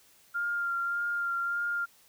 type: tone with vibrato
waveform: sine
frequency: 1396.9 Hz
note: F6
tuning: in tune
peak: -28 dBFS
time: 0.34-1.86 s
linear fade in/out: 20 ms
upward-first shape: sine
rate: 1.7 Hz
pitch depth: 18 cents each way
effects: white hiss -61 dBFS RMS until 2.08 s